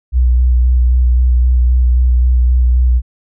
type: tone with vibrato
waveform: sine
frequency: 61.74 Hz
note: B1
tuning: in tune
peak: -7 dBFS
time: 0.12-3.02 s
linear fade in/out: 50 ms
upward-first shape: square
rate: 3.8 Hz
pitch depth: 18 cents each way
effects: none